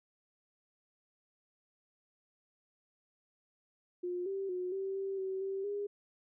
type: tone with pitch steps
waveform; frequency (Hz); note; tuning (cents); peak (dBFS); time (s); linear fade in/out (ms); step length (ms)
sine; 356.5 / 389.7 / 362.9 / 386.8 / 389.2 / 381 / 388.2 / 407.3; F4 / G4 / F#4 / G4 / G4 / G4 / G4 / G#4; +36 / -10 / -34 / -23 / -12 / -49 / -17 / -34; -34; 4.03-5.87; 10; 230
effects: none